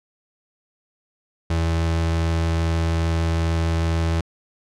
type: tone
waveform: 35% pulse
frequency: 82.41 Hz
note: E2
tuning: in tune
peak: -17 dBFS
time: 1.5-4.21 s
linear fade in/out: 5 ms
effects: low-pass 7000 Hz 12 dB/octave